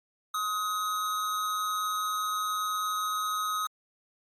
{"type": "tone with amplitude modulation", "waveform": "square", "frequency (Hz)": 1262, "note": "D#6", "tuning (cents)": 24, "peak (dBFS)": -27, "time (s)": [0.34, 3.67], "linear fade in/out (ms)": 5, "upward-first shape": "sine", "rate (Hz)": 195, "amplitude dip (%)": 45, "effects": ["AAC 48 kbps"]}